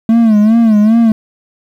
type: tone with vibrato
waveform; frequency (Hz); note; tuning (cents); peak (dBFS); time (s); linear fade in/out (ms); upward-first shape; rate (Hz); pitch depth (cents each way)
triangle; 220; A3; 0; -3; 0.09-1.12; 2; sine; 2.5; 100
effects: 7-bit